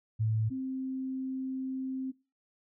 sine tone pair in turn, 110 / 262.4 Hz, A2 / C4, 0 / +5 cents, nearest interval octave + minor third, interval 1505 cents, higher second, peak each -26 / -32 dBFS, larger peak first, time 0.19-0.5 / 0.5-2.12 s, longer second, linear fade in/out 20 ms, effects noise-tail reverb RT60 0.3 s tail -19 dB re dry

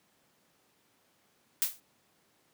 blue noise with exponential decay, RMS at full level -24 dBFS, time 1.62-1.8 s, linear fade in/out 0 ms, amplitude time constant 38 ms, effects pink hiss -69 dBFS RMS until 2.53 s + high-pass 150 Hz 12 dB/octave

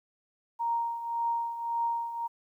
sine tone with tremolo, 932.3 Hz, A#5, in tune, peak -25 dBFS, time 0.59-2.28 s, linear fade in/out 20 ms, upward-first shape triangle, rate 1.8 Hz, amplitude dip 70%, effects 11-bit

